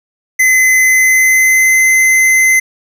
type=tone with pitch glide; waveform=square; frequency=2039 to 2056 Hz; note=C7 to C7; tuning=-45 to -31 cents; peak=-7 dBFS; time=0.39-2.6 s; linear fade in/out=10 ms; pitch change=+14 cents; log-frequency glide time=0.84-1.84 s; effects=none